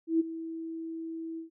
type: tone with ADSR envelope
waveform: sine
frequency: 326.6 Hz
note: E4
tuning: 16 cents flat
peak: -20 dBFS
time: 0.07-1.5 s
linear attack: 130 ms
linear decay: 18 ms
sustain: -15 dB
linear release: 120 ms
effects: none